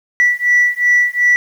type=beating tone pair; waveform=sine; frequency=1956 / 1958.7 Hz; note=B6 / B6; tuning=-17 / -15 cents; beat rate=2.7 Hz; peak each=-12 dBFS; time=0.2-1.36 s; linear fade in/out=0 ms; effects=tanh soft clip ceiling -5 dBFS + 7-bit